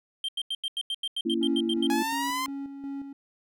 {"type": "tone bursts", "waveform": "triangle", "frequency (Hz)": 3160, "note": "G7", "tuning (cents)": 13, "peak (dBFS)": -26, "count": 13, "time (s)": [0.24, 1.869], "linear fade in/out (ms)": 2, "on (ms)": 45, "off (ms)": 87}
{"type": "chord", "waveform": "sine", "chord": "A# diminished", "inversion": "none", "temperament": "just", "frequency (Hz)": [233.1, 279.7, 335.6], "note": ["A#3", "C#4", "E4"], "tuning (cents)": [0, 16, 31], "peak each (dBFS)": [-29, -32, -27], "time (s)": [1.25, 2.03], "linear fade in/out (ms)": 10}
{"type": "tone with tremolo", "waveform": "triangle", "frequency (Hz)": 277.2, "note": "C#4", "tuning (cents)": 0, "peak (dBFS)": -30, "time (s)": [1.41, 3.13], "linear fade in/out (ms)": 5, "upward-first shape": "square", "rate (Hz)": 2.8, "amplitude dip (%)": 50}
{"type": "linear sweep", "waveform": "sawtooth", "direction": "up", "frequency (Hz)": [830.6, 1049], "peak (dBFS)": -24, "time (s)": [1.9, 2.46], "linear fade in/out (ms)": 0}
{"effects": []}